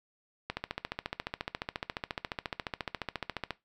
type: click train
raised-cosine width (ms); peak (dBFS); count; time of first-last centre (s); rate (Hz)
0.3; -17; 44; 0.5-3.507; 14.3
effects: noise-tail reverb RT60 0.2 s tail -18 dB re dry